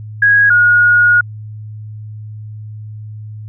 sine tone pair in turn, 1652 / 1441.8 Hz, G#6 / F#6, -10 / -45 cents, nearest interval major second, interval 235 cents, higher first, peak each -6 dBFS, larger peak neither, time 0.22-0.5 / 0.5-1.21 s, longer second, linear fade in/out 5 ms, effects added 107 Hz sine -26 dBFS peak until 3.48 s

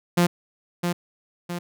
sawtooth tone with echo, 174.61 Hz, F3, in tune, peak -12 dBFS, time 0.17-0.27 s, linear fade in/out 10 ms, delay 660 ms, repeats 2, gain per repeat -6 dB, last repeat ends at 1.59 s, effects none

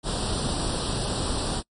pink noise with comb filter, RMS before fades -27 dBFS, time 0.03-1.63 s, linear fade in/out 50 ms, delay 0.23 ms, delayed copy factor +0.85, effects noise-tail reverb RT60 0.1 s tail -26 dB re dry + MP3 48 kbps

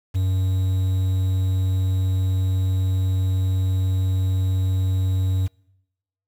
triangle tone with quantisation, 93.8 Hz, F#2, 24 cents sharp, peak -16 dBFS, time 0.14-5.48 s, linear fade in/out 20 ms, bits 7, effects noise-tail reverb RT60 0.9 s tail -26 dB re dry

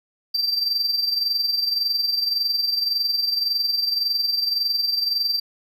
triangle tone with amplitude modulation, 4691 Hz, D8, 3 cents flat, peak -16 dBFS, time 0.34-5.4 s, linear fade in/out 10 ms, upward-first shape sine, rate 21.8 Hz, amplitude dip 60%, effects none

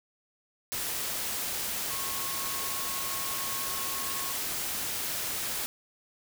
sine tone in noise, 1090 Hz, C#6, 29 cents flat, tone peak -40 dBFS, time 1.9-4.32 s, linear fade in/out 0 ms, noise white, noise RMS -33 dBFS, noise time 0.72-5.66 s, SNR -10 dB, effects none

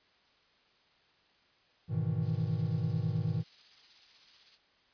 triangle chord, E major seventh, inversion first, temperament equal, 103.83 / 123.47 / 155.56 / 164.81 Hz, G#2 / B2 / D#3 / E3, 0 / 0 / 0 / 0 cents, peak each -33 / -33 / -32 / -34 dBFS, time 1.88-3.44 s, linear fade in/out 50 ms
violet noise with tremolo, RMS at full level -44 dBFS, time 2.21-4.59 s, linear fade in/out 50 ms, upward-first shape square, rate 16 Hz, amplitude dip 25%
effects white hiss -67 dBFS RMS until 4.93 s + resampled to 11025 Hz

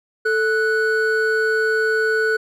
triangle tone pair together, 440 / 1480 Hz, A4 / F#6, 0 / 0 cents, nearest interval octave + major sixth, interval 2100 cents, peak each -17 dBFS, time 0.25-2.37 s, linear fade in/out 10 ms, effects none

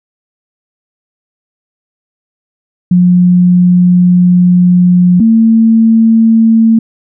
sine tone pair in turn, 178.7 / 225.1 Hz, F3 / A3, +40 / +40 cents, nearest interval major third, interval 400 cents, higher second, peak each -3 dBFS, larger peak neither, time 2.91-5.2 / 5.2-6.79 s, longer first, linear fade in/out 5 ms, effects none

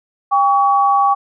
sine tone pair together, 799 / 1130 Hz, G5 / C#6, +33 / +33 cents, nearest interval tritone, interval 600 cents, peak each -13 dBFS, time 0.31-1.15 s, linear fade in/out 20 ms, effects none

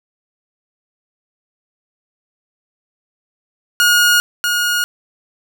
sawtooth tone with echo, 1436 Hz, F6, 48 cents sharp, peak -6 dBFS, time 3.8-4.2 s, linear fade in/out 0 ms, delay 640 ms, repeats 1, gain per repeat -5 dB, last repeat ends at 4.84 s, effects none

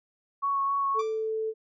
sine tone with vibrato, 1108.7 Hz, C#6, in tune, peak -24 dBFS, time 0.42-1.02 s, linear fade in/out 20 ms, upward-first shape sine, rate 3.7 Hz, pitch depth 13 cents each way
sine tone, 440 Hz, A4, in tune, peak -27 dBFS, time 0.94-1.54 s, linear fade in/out 50 ms
sawtooth tone with exponential decay, 1174.7 Hz, D6, in tune, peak -33 dBFS, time 0.99-1.31 s, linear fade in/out 5 ms, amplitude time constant 68 ms
effects resampled to 16000 Hz

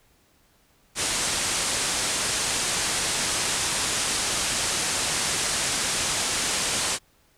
white low-pass noise, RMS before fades -26 dBFS, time 0.95-6.99 s, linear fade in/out 50 ms, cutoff 9700 Hz, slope 48 dB/octave, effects pink hiss -62 dBFS RMS until 7.37 s

